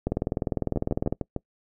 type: two click trains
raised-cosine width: 2 ms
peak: -11 / -14 dBFS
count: 22 / 5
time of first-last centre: 0.07-1.125 / 0.76-1.363 s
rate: 19.9 / 6.63 Hz
effects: noise-tail reverb RT60 0.1 s tail -25 dB re dry